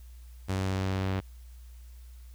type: tone with low-pass filter sweep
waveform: sawtooth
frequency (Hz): 95.1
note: F#2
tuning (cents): +48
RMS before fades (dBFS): -30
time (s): 0.48-1.21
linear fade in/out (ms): 20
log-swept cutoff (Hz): 10000 to 3300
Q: 0.83
effects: added 60 Hz sine -45 dBFS peak until 2.34 s + white hiss -63 dBFS RMS until 2.34 s